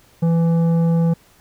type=tone with tanh clipping; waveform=sine; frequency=166.7 Hz; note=E3; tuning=20 cents sharp; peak=-15 dBFS; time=0.22-1.14 s; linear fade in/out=10 ms; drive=10 dB; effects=pink hiss -53 dBFS RMS until 1.4 s